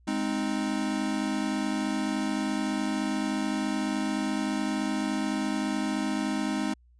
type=chord; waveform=square; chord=Ab major; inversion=none; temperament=equal; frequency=207.7 / 261.6 / 311.1 Hz; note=Ab3 / C4 / Eb4; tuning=0 / 0 / 0 cents; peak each=-32 dBFS; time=0.07-6.74 s; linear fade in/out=10 ms; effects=added 60 Hz sine -56 dBFS peak until 6.99 s + resampled to 22050 Hz